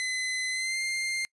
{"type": "tone with pitch glide", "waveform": "sawtooth", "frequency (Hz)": [2030, 2105], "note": ["B6", "C7"], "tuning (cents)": [47, 10], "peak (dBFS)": -25, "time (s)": [0, 1.25], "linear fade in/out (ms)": 0, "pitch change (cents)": 63, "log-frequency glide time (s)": [0.5, 0.8], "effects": ["noise-tail reverb RT60 0.1 s tail -25 dB re dry", "resampled to 24000 Hz"]}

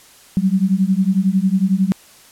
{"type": "beating tone pair", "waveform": "sine", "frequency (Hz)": [185, 196], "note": ["F#3", "G3"], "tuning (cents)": [0, 0], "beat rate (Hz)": 11, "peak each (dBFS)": -16, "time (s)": [0.37, 1.92], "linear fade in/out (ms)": 0, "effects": ["white hiss -46 dBFS RMS until 2.31 s", "low-pass 12000 Hz 12 dB/octave"]}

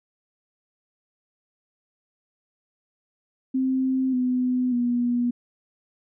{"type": "tone with pitch steps", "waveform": "sine", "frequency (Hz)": [261.6, 251.7, 242.1], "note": ["C4", "B3", "B3"], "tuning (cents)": [0, 33, -34], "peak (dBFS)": -20, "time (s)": [3.54, 5.31], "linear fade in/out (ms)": 10, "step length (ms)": 590, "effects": []}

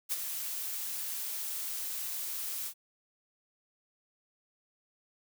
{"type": "noise with ADSR envelope", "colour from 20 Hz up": "blue", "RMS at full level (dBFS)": -30, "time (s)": [0.09, 2.74], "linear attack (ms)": 32, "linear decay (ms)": 28, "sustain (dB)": -7, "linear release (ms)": 77, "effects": []}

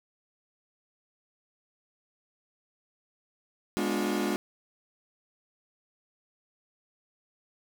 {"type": "chord", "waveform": "40% pulse", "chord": "G# diminished seventh", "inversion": "none", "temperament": "equal with one note detuned", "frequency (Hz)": [207.7, 246.9, 293.7, 357], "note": ["G#3", "B3", "D4", "F4"], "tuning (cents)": [0, 0, 0, 38], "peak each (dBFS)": [-31, -34, -32, -31], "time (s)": [3.77, 4.36], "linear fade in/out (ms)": 0, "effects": []}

